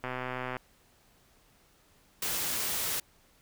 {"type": "click train", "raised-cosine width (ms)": 0.5, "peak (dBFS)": -20, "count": 68, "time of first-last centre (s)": [0.04, 0.568], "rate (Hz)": 127}
{"type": "noise", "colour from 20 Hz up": "white", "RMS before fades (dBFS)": -32, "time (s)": [2.22, 3], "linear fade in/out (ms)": 5}
{"effects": ["pink hiss -64 dBFS RMS until 3.41 s"]}